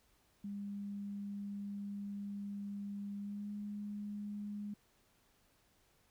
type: tone with pitch glide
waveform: sine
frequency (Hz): 201.8 to 206.2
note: G#3 to G#3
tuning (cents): -49 to -12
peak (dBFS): -40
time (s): 0.44-4.74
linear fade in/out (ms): 5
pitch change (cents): +37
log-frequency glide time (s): 3.18-3.51
effects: pink hiss -72 dBFS RMS until 6.1 s